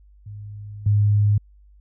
sine tone with level steps, 103.6 Hz, G#2, 4 cents flat, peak -33 / -14 dBFS, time 0.26-1.38 s, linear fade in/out 5 ms, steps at 0.86 s, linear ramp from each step 5 ms, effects added 50 Hz sine -48 dBFS peak until 1.8 s

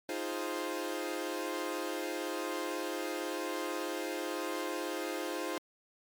sawtooth chord, F minor seventh, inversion third, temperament equal, 311.1 / 349.2 / 415.3 / 523.3 Hz, Eb4 / F4 / Ab4 / C5, 0 / 0 / 0 / 0 cents, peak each -36 / -35 / -38 / -36 dBFS, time 0.09-5.58 s, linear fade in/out 2 ms, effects MP3 96 kbps

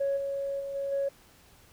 sine tone with level steps, 554.4 Hz, C#5, in tune, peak -24 / -29 / -33 / -29 / -25 dBFS, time 0-1.09 s, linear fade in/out 10 ms, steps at 0.16 / 0.59 / 0.74 / 0.91 s, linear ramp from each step 20 ms, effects tanh soft clip ceiling -22 dBFS + pink hiss -58 dBFS RMS until 1.72 s

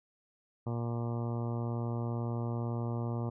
harmonic tone, 117.9 Hz, A#2, 20 cents sharp, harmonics 1 / 2 / 3 / 4 / 5 / 6 / 7 / 8 / 9 / 10, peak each -33 / -39 / -43 / -45 / -47 / -49 / -50 / -51 / -52 / -53 dBFS, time 0.66-3.3 s, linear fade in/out 10 ms, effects none

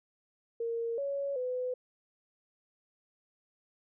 sine tone with pitch steps, 462.9 / 559 / 503 Hz, A#4 / C#5 / B4, -12 / +14 / +32 cents, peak -31 dBFS, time 0.6-1.74 s, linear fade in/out 5 ms, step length 380 ms, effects none

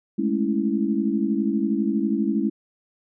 sine chord, A major seventh, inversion third, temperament equal, 207.7 / 220 / 277.2 / 329.6 Hz, G#3 / A3 / C#4 / E4, 0 / 0 / 0 / 0 cents, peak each -24 / -26 / -26 / -26 dBFS, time 0.18-2.5 s, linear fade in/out 10 ms, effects none

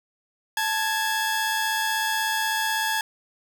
sawtooth tone pair together, 878.7 / 1661.2 Hz, A5 / G#6, -3 / 0 cents, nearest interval major seventh, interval 1103 cents, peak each -22 dBFS, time 0.57-3.01 s, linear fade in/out 2 ms, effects none

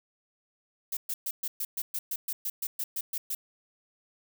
violet noise bursts, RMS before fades -32 dBFS, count 15, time 0.92-3.35 s, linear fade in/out 5 ms, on 50 ms, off 120 ms, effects none

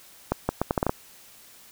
accelerating click train, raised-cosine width 1 ms, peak -8 dBFS, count 8, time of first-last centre 0.32-0.894 s, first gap 170 ms, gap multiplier 0.74, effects white hiss -51 dBFS RMS until 1.71 s

